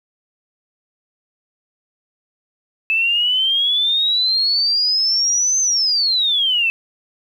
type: exponential two-way sweep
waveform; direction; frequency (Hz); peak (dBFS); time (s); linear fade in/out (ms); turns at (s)
sine; up then down; 2611 to 6272 to 2611; -14; 2.9-6.7; 0; 5.6
effects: 8-bit